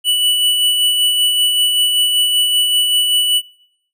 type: tone with tremolo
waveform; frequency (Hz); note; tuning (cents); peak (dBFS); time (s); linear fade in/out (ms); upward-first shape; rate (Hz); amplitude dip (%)
square; 2960; F#7; 0; -11; 0.04-3.42; 50; sine; 5.2; 35
effects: noise-tail reverb RT60 0.8 s tail -24 dB re dry